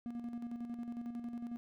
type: tone with tremolo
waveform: triangle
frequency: 237.2 Hz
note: A#3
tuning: 30 cents sharp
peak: -36 dBFS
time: 0.06-1.57 s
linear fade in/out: 0 ms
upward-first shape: square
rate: 11 Hz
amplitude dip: 50%
effects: none